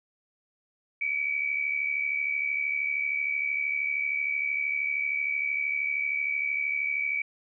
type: tone pair together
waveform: sine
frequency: 2276 / 2349 Hz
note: C#7 / D7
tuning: +45 / 0 cents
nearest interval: minor second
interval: 55 cents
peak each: -27 / -32 dBFS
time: 1.01-7.22 s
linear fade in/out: 5 ms
effects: none